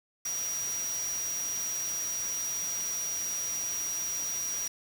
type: tone in noise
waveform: sine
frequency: 5760 Hz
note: F#8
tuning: 47 cents flat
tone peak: -31 dBFS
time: 0.25-4.68 s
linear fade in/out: 5 ms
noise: white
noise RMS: -40 dBFS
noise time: 0.25-4.68 s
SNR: +6 dB
effects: none